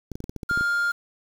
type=clicks; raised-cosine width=3 ms; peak=-20 dBFS; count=10; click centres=0.117 / 0.155 / 0.204 / 0.241 / 0.295 / 0.363 / 0.432 / 0.512 / 0.575 / 0.61 s
type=tone; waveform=triangle; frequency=1404 Hz; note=F6; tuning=9 cents sharp; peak=-19 dBFS; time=0.49-0.92 s; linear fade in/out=10 ms
effects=7-bit